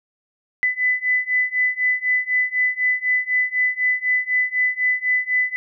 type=beating tone pair; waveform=sine; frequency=2000 / 2004 Hz; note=B6 / B6; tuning=+21 / +25 cents; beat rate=4 Hz; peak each=-21 / -20 dBFS; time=0.63-5.56 s; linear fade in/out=0 ms; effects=none